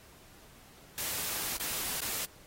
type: noise with dropouts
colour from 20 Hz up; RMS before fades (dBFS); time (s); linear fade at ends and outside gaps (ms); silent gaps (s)
white; -35; 0.98-2.25; 0; 1.569-1.599 / 2.005-2.018
effects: pink hiss -57 dBFS RMS until 2.46 s + AAC 48 kbps